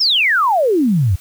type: exponential sweep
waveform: sine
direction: down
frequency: 5570 to 83.1 Hz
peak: -11 dBFS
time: 0-1.16 s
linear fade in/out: 10 ms
effects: white hiss -44 dBFS RMS until 1.2 s